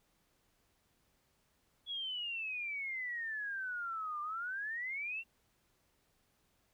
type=exponential two-way sweep; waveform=sine; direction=down then up; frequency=3390 to 1183 to 2766 Hz; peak=-37 dBFS; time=1.86-5.24 s; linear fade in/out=50 ms; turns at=4.21 s; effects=pink hiss -75 dBFS RMS until 6.73 s